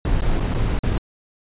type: noise with dropouts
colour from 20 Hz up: brown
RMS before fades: -19 dBFS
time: 0.05-0.98 s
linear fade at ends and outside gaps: 2 ms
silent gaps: 0.209-0.219 / 0.399-0.404 / 0.541-0.546 / 0.79-0.834 s
effects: resampled to 8000 Hz